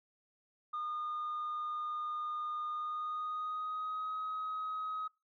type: tone with pitch glide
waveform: sine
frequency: 1221 to 1266.3 Hz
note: D#6 to D#6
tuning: -33 to +30 cents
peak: -34 dBFS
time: 0.73-5.08 s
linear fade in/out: 10 ms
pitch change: +63 cents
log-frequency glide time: 2.69-4.15 s
effects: noise-tail reverb RT60 0.3 s tail -25 dB re dry + tanh soft clip ceiling -33 dBFS